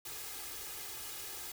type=noise with comb filter; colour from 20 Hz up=white; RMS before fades=-44 dBFS; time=0.05-1.52 s; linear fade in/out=5 ms; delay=2.4 ms; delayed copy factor=+0.7; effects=none